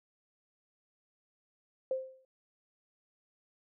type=tone with exponential decay; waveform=sine; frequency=523.3 Hz; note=C5; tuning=in tune; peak=-27 dBFS; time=1.91-2.25 s; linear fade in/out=2 ms; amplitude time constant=73 ms; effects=none